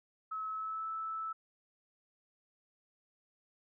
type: tone with pitch glide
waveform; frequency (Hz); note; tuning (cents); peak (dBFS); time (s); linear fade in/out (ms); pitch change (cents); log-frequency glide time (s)
sine; 1291 to 1312.8; E6 to E6; -37 to -8; -36; 0.31-1.33; 10; +29; 0.49-0.87
effects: none